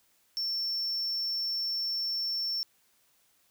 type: tone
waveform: triangle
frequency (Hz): 5420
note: E8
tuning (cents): +47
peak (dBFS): -28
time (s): 0.37-2.63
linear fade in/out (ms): 0
effects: white hiss -68 dBFS RMS until 3.5 s